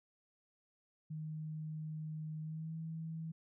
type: tone with pitch glide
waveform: sine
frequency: 155.56 to 161.51 Hz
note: D#3 to E3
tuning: 0 to -35 cents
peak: -40 dBFS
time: 1.1-3.32 s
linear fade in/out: 10 ms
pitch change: +65 cents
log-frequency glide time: 2.41-2.75 s
effects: none